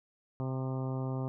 harmonic tone with a mistuned harmonic, 131 Hz, C3, 2 cents sharp, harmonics 1 / 2 / 3 / 4 / 5 / 6 / 7 / 8 / 9, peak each -33 / -39 / -43 / -45 / -47 / -49 / -50 / -51 / -52 dBFS, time 0.4-1.28 s, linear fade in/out 0 ms, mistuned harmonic 9, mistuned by +37 cents, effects none

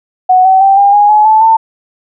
sine tone with pitch steps, 740 / 760.4 / 781.3 / 802.8 / 824.9 / 847.6 / 870.9 / 894.9 Hz, F#5 / F#5 / G5 / G5 / G#5 / G#5 / A5 / A5, 0 / +47 / -6 / +41 / -12 / +35 / -18 / +29 cents, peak -3 dBFS, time 0.29-1.57 s, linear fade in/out 10 ms, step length 160 ms, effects none

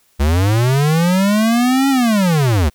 square linear two-way sweep, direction up then down, 66.8 to 277.2 to 66.8 Hz, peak -12 dBFS, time 0.19-2.7 s, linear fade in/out 20 ms, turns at 1.89 s, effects white hiss -57 dBFS RMS until 2.74 s

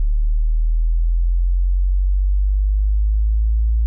sine linear sweep, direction up, 36.71 to 55.9 Hz, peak -13 dBFS, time 0-3.86 s, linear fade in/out 0 ms, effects none

